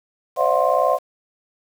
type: tone cluster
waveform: sine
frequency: 518 / 579 / 661 / 722 / 1054 Hz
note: C5 / D5 / E5 / F#5 / C6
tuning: -17 / -25 / +5 / -43 / +12 cents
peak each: -21 dBFS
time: 0.36-0.99 s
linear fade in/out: 50 ms
effects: tanh soft clip ceiling -3 dBFS + 7-bit